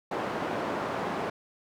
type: band-pass noise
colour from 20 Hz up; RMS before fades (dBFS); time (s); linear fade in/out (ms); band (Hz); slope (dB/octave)
white; -32; 0.11-1.3; 5; 160 to 910; 12
effects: none